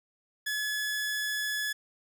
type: tone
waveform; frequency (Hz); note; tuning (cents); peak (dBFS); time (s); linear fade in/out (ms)
sawtooth; 1706; G#6; +46; -26; 0.46-1.73; 10
effects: none